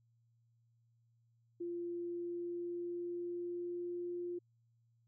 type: tone with pitch glide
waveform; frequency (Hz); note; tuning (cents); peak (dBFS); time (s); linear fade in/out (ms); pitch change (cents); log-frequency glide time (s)
sine; 346.2 to 351; F4 to F4; -15 to +9; -38; 1.6-4.39; 10; +24; 1.87-4.13
effects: added 116 Hz sine -70 dBFS peak until 5.07 s